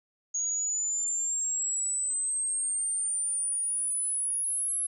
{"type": "exponential sweep", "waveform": "sine", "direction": "up", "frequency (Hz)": [6645, 11000], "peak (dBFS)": -27, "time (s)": [0.34, 4.87], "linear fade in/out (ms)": 10, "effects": []}